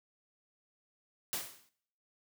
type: noise with exponential decay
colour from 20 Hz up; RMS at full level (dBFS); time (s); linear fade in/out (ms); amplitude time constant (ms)
white; -33; 1.33-1.69; 0; 78
effects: noise-tail reverb RT60 0.7 s tail -22 dB re dry + high-pass 80 Hz 12 dB/octave